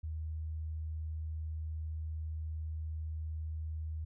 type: tone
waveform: sine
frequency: 78.7 Hz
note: D#2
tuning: 20 cents sharp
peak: -36 dBFS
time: 0.03-4.05 s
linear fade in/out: 10 ms
effects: none

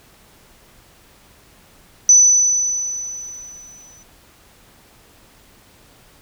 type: tone with exponential decay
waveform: sine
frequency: 5990 Hz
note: F#8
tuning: 20 cents sharp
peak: -5 dBFS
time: 2.09-4.03 s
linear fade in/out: 2 ms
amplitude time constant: 420 ms
effects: pink hiss -50 dBFS RMS until 6.21 s

